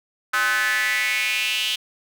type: tone with high-pass filter sweep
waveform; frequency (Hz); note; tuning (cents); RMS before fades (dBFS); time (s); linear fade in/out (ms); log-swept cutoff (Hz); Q
square; 116; A#2; -8; -22; 0.33-1.76; 10; 1400 to 3100; 5.3
effects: none